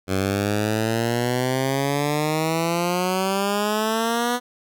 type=exponential sweep; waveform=10% pulse; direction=up; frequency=93.6 to 246.9 Hz; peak=-12 dBFS; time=0.07-4.4 s; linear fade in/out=50 ms; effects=none